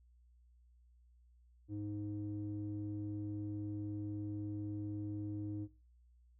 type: tone with low-pass filter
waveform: square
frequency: 103.83 Hz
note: G#2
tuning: in tune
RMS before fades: -42 dBFS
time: 1.68-5.68 s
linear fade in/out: 50 ms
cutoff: 310 Hz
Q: 3.7
effects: noise-tail reverb RT60 0.3 s tail -18 dB re dry + added 60 Hz sine -63 dBFS peak until 6.39 s